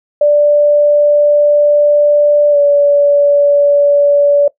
sine tone with pitch glide, 587.3 to 574.9 Hz, D5 to D5, 0 to -37 cents, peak -5 dBFS, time 0.21-4.48 s, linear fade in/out 5 ms, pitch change -37 cents, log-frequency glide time 2.51-2.57 s, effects noise-tail reverb RT60 0.1 s tail -18 dB re dry

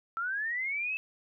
sine linear sweep, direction up, 1318.5 to 2637 Hz, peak -30 dBFS, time 0.17-0.97 s, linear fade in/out 0 ms, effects none

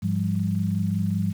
sine tone cluster, 102.9 / 173.2 / 198.5 Hz, G#2 / F3 / G3, -16 / -14 / +22 cents, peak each -26 dBFS, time 0.02-1.33 s, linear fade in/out 20 ms, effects 8-bit

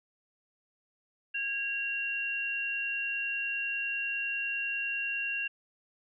sine tone pair together, 1638 / 2755 Hz, G#6 / F7, -24 / -24 cents, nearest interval major sixth, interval 900 cents, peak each -37 / -31 dBFS, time 1.34-5.48 s, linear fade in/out 10 ms, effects none

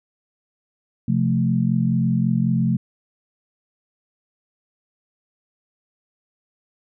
sine chord, F major, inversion second, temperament equal, 130.81 / 174.61 / 220 Hz, C3 / F3 / A3, 0 / 0 / 0 cents, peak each -21 dBFS, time 1.08-2.77 s, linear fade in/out 5 ms, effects none

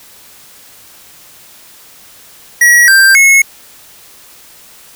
square tone with pitch steps, 1917 / 1577 / 2181 Hz, A#6 / G6 / C#7, +48 / +10 / -29 cents, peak -4 dBFS, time 2.61-3.42 s, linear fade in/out 5 ms, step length 270 ms, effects white hiss -39 dBFS RMS until 4.95 s

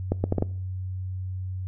accelerating click train, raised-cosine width 2 ms, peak -10 dBFS, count 5, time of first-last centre 0.12-0.424 s, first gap 120 ms, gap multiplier 0.7, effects noise-tail reverb RT60 0.6 s tail -22 dB re dry + added 93 Hz sine -29 dBFS peak until 1.67 s

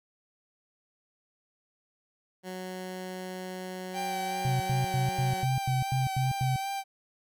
15% pulse tone, 184.8 Hz, F#3, 2 cents flat, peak -30 dBFS, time 2.43-5.46 s, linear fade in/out 50 ms
45% pulse tone with vibrato, 779 Hz, G5, 11 cents flat, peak -31 dBFS, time 3.93-6.84 s, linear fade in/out 50 ms, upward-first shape sine, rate 2.6 Hz, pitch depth 26 cents each way
sine tone bursts, 130 Hz, C3, 11 cents flat, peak -25 dBFS, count 9, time 4.45-6.56 s, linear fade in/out 0 ms, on 150 ms, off 95 ms
effects none

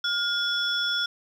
sine tone cluster, 1418 / 3411 / 5370 Hz, F6 / G#7 / E8, +26 / +46 / +31 cents, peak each -27 / -26 / -31 dBFS, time 0.04-1.06 s, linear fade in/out 5 ms, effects tanh soft clip ceiling -14 dBFS + 9-bit

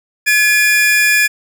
45% pulse tone pair together, 1699.6 / 2412 Hz, G#6 / D7, +40 / +46 cents, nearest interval tritone, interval 606 cents, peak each -12 dBFS, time 0.26-1.28 s, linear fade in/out 20 ms, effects none

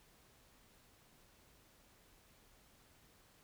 silence, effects pink hiss -67 dBFS RMS until 3.43 s

